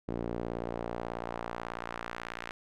sawtooth tone with band-pass filter sweep, 58.27 Hz, A#1, in tune, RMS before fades -38 dBFS, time 0.08-2.51 s, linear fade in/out 0 ms, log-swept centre 350 to 1900 Hz, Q 1.1, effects none

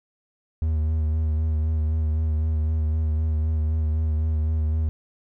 triangle tone with vibrato, 78.2 Hz, D#2, 9 cents sharp, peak -18 dBFS, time 0.62-4.89 s, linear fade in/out 0 ms, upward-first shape sine, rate 3.9 Hz, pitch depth 30 cents each way, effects none

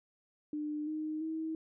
sine tone with pitch steps, 300 / 309.5 / 319.3 Hz, D4 / D#4 / D#4, +37 / -9 / +45 cents, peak -34 dBFS, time 0.53-1.55 s, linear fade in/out 2 ms, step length 340 ms, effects none

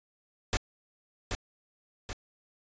pink noise with echo, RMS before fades -27 dBFS, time 0.53-0.57 s, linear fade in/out 0 ms, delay 780 ms, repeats 2, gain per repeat -5 dB, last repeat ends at 2.13 s, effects resampled to 16000 Hz

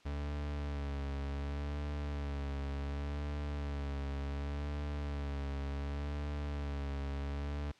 40% pulse tone with vibrato, 71.4 Hz, D2, 48 cents flat, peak -35 dBFS, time 0.05-7.72 s, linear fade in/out 10 ms, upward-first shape sine, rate 0.68 Hz, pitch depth 39 cents each way, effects white hiss -63 dBFS RMS until 7.79 s + low-pass 4000 Hz 12 dB/octave

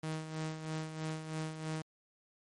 sawtooth tone with tremolo, 157.6 Hz, D#3, 23 cents sharp, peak -31 dBFS, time 0.03-1.82 s, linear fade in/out 5 ms, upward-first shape sine, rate 3.1 Hz, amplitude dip 60%, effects MP3 48 kbps

